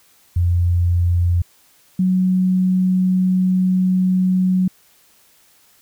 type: tone pair in turn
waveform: sine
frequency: 87.31 / 185 Hz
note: F2 / F#3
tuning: 0 / 0 cents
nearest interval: octave + minor second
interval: 1300 cents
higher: second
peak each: -13 dBFS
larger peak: neither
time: 0.36-1.42 / 1.99-4.68 s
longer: second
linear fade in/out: 5 ms
effects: white hiss -54 dBFS RMS until 5.81 s

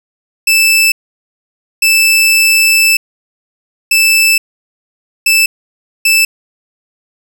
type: tone bursts at uneven times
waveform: sawtooth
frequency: 2637 Hz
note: E7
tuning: in tune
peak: -3 dBFS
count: 5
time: 0.47-0.92 / 1.82-2.97 / 3.91-4.38 / 5.26-5.46 / 6.05-6.25 s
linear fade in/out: 5 ms
effects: none

